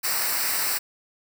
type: noise with comb filter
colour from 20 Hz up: white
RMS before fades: -25 dBFS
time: 0.03-0.79 s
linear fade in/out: 20 ms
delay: 0.3 ms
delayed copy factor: -0.75
effects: none